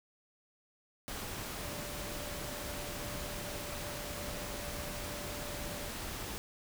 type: tone in noise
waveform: sine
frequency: 586 Hz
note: D5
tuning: 4 cents flat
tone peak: -47 dBFS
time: 1.62-5.89 s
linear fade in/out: 0 ms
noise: pink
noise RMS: -41 dBFS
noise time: 1.08-6.38 s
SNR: -9 dB
effects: none